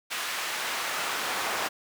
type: noise with high-pass filter sweep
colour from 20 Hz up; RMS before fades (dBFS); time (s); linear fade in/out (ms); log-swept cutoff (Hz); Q
brown; -31; 0.1-1.69; 20; 1700 to 880; 0.77
effects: none